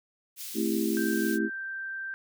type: high-pass noise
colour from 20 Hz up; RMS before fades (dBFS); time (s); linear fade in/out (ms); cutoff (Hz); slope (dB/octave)
white; -39; 0.36-1.39; 50; 3100; 12
type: chord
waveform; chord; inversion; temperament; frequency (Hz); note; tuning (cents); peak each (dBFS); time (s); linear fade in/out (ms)
sine; A minor seventh; none; just; 220 / 264 / 330 / 396; A3 / C4 / E4 / G4; 0 / +16 / +2 / +18; -29 / -33 / -29 / -33; 0.54-1.5; 50
type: tone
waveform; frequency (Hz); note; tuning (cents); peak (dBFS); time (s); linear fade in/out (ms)
sine; 1568; G6; 0; -33; 0.97-2.14; 0
effects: none